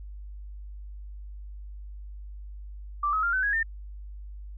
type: tone with pitch steps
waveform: sine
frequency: 1172 / 1278.1 / 1393.8 / 1519.9 / 1657.5 / 1807.5 Hz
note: D6 / D#6 / F6 / F#6 / G#6 / A6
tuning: -4 / +46 / -4 / +46 / -4 / +46 cents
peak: -23 dBFS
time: 3.03-3.63 s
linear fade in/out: 5 ms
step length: 100 ms
effects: added 50 Hz sine -38 dBFS peak until 4.57 s